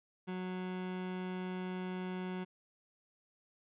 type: tone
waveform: 30% pulse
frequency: 183.9 Hz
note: F#3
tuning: 10 cents flat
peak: -35 dBFS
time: 0.27-2.45 s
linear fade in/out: 20 ms
effects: resampled to 8000 Hz